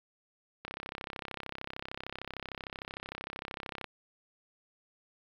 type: click train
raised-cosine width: 0.3 ms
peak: -22 dBFS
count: 107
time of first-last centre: 0.65-3.843 s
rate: 33.2 Hz
effects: low-pass 5000 Hz 12 dB/octave + 9-bit